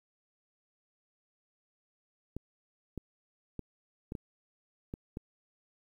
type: clicks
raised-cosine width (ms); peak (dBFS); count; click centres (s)
3; -25; 7; 2.366 / 2.977 / 3.593 / 4.121 / 4.152 / 4.939 / 5.171
effects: 10-bit